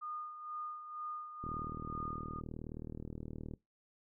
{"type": "tone with tremolo", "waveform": "sine", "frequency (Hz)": 1223, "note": "D#6", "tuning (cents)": -30, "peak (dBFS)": -39, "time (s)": [0.01, 2.41], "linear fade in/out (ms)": 20, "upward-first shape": "sine", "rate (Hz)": 2.1, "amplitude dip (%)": 60}
{"type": "click train", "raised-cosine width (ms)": 3, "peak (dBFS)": -31, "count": 83, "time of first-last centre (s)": [1.44, 3.537], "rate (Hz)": 39.1}
{"effects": ["noise-tail reverb RT60 0.2 s tail -21 dB re dry"]}